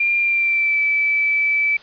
sine tone with pitch glide, 2392 to 2311 Hz, D7 to D7, +31 to -28 cents, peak -15 dBFS, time 0-1.77 s, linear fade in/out 5 ms, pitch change -59 cents, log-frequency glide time 0.2-0.8 s, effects white hiss -44 dBFS RMS until 1.82 s + resampled to 11025 Hz

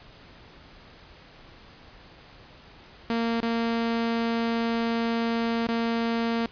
sawtooth tone with dropouts, 230.7 Hz, A#3, 18 cents flat, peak -20 dBFS, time 3.1-6.46 s, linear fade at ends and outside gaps 0 ms, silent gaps 3.403-3.43 / 5.668-5.687 s, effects pink hiss -50 dBFS RMS until 6.51 s + resampled to 11025 Hz

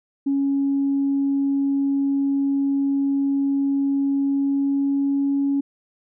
sine tone with pitch glide, 277.2 to 279 Hz, C#4 to C#4, 0 to +11 cents, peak -17 dBFS, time 0.26-5.61 s, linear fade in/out 10 ms, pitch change +11 cents, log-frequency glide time 4.19-5.37 s, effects tanh soft clip ceiling -13 dBFS

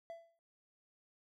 triangle tone with exponential decay, 669 Hz, E5, 25 cents sharp, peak -40 dBFS, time 0.1-0.39 s, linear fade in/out 0 ms, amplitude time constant 62 ms, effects none

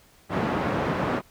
pink band-pass noise, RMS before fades -26 dBFS, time 0.29-1.22 s, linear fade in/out 50 ms, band 140 to 1400 Hz, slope 12 dB/octave, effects pink hiss -57 dBFS RMS until 1.3 s

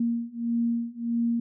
sine beating tone pair, 233.1 / 234.7 Hz, A#3 / A#3, 0 / +12 cents, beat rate 1.6 Hz, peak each -28 / -27 dBFS, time 0-1.4 s, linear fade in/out 5 ms, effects none

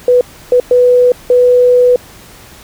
sine tone bursts at uneven times, 494.5 Hz, B4, 2 cents sharp, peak -4 dBFS, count 4, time 0.08-0.21 / 0.52-0.6 / 0.71-1.12 / 1.3-1.96 s, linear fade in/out 2 ms, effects pink hiss -37 dBFS RMS until 2.63 s

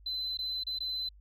sine tone with dropouts, 4042 Hz, B7, 39 cents sharp, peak -31 dBFS, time 0.06-1.09 s, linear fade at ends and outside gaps 5 ms, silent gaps 0.373-0.388 / 0.637-0.667 / 0.788-0.804 s, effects tanh soft clip ceiling -28 dBFS + added 50 Hz sine -53 dBFS peak until 1.2 s

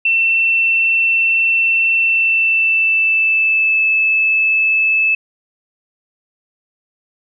sine tone with pitch glide, 2689 to 2615 Hz, E7 to E7, +34 to -15 cents, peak -11 dBFS, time 0.05-5.15 s, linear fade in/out 5 ms, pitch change -49 cents, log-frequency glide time 1.98-3.85 s, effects none

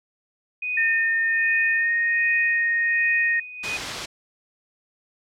sine tone with tremolo, 2489 Hz, D#7, in tune, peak -22 dBFS, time 0.62-3.77 s, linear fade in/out 5 ms, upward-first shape sine, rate 1.3 Hz, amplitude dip 80%
sine tone with pitch glide, 1822 to 1858.1 Hz, A#6 to A#6, -40 to -6 cents, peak -19 dBFS, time 0.77-3.4 s, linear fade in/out 5 ms, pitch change +34 cents, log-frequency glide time 1.75-1.91 s
white noise, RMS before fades -27 dBFS, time 3.63-4.06 s, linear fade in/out 10 ms
effects low-pass 5000 Hz 12 dB/octave

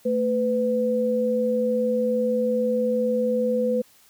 sine tone pair together, 223.4 / 501 Hz, A3 / B4, +27 / +25 cents, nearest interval octave + major second, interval 1398 cents, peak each -25 / -21 dBFS, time 0.05-3.82 s, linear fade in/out 10 ms, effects white hiss -56 dBFS RMS until 4.09 s

